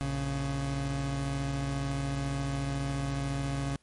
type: tone pair together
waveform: 30% pulse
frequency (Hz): 58.27 / 138.59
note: A#1 / C#3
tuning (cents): 0 / 0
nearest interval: octave + minor third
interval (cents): 1500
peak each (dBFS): -34 / -28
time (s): 0.01-3.76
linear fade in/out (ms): 0
effects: pink hiss -68 dBFS RMS until 3.82 s + MP3 48 kbps